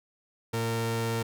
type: tone pair together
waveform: sawtooth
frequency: 114.55 / 229.1 Hz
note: A#2 / A#3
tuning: -30 / -30 cents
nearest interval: octave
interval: 1200 cents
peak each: -25 / -25 dBFS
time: 0.53-1.23 s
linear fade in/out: 10 ms
effects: none